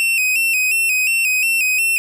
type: tone with vibrato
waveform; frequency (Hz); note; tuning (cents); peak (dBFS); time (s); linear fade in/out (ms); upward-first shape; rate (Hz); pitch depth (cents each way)
45% pulse; 2605; E7; -21; -14; 0-1.98; 0; square; 2.8; 62
effects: none